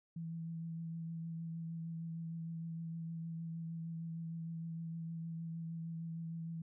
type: tone with vibrato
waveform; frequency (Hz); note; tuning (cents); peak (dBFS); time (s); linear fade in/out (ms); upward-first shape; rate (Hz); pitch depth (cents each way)
sine; 164.81; E3; 0; -40; 0.16-6.62; 5; triangle; 6.5; 20
effects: none